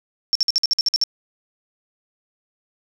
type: tone bursts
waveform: sine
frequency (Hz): 5450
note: F8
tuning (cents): -43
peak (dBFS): -14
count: 10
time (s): 0.33-1.037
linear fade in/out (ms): 0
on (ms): 23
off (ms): 53
effects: none